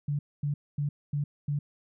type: tone bursts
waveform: sine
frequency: 144.8 Hz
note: D3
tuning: 24 cents flat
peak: -26 dBFS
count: 5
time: 0.08-1.59 s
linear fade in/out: 5 ms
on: 110 ms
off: 240 ms
effects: none